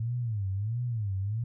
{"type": "tone with vibrato", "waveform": "sine", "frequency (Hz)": 108.3, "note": "A2", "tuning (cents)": -27, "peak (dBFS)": -28, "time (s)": [0, 1.44], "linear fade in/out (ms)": 5, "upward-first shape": "sine", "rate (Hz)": 1.5, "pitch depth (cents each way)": 220, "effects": []}